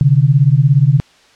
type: beating tone pair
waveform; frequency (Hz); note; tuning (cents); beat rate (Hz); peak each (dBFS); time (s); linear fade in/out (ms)
sine; 130.81 / 147.81; C3 / D3; 0 / +11; 17; -10; 0.01-1; 0
effects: white hiss -48 dBFS RMS until 1.35 s + low-pass 5000 Hz 12 dB/octave